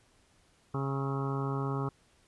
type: harmonic tone with a mistuned harmonic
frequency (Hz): 136.8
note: C#3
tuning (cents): -23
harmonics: 1 / 2 / 3 / 4 / 5 / 6 / 7 / 8 / 9 / 10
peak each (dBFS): -32 / -38 / -38 / -48 / -49 / -44 / -46 / -42 / -42 / -51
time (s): 0.74-1.89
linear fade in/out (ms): 5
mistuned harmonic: 9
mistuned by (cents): +60
effects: pink hiss -66 dBFS RMS until 2.27 s + resampled to 24000 Hz